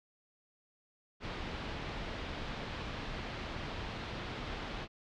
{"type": "low-pass noise", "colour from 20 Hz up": "pink", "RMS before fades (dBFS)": -41, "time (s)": [1.2, 4.88], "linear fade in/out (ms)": 50, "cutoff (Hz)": 4100, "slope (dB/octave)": 24, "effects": []}